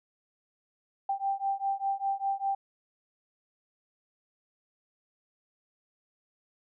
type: beating tone pair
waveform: sine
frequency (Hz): 784 / 789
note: G5 / G5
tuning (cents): 0 / +11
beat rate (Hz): 5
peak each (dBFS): -31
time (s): 1.09-2.55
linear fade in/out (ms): 5
effects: none